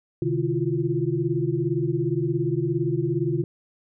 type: tone cluster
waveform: sine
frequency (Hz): 130.9 / 152.9 / 336.5 / 353.8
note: C3 / D#3 / E4 / F4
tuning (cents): +1 / -30 / +36 / +23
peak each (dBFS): -27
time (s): 0.22-3.44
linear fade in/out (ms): 2
effects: none